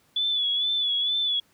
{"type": "tone with vibrato", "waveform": "sine", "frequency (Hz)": 3437, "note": "A7", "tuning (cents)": -41, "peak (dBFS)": -22, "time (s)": [0.16, 1.4], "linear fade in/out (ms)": 5, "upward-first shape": "sine", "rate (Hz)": 2.2, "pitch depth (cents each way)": 54, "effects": ["pink hiss -63 dBFS RMS until 1.53 s", "high-pass 100 Hz 12 dB/octave"]}